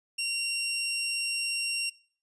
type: tone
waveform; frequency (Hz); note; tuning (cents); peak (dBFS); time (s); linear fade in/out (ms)
20% pulse; 2757; F7; -23; -24; 0.18-1.9; 10
effects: noise-tail reverb RT60 0.5 s tail -22 dB re dry + resampled to 24000 Hz